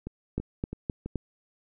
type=two click trains; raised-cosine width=3 ms; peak=-22 / -16 dBFS; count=4 / 4; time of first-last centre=0.07-1.06 / 0.38-1.157 s; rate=3.03 / 3.86 Hz; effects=none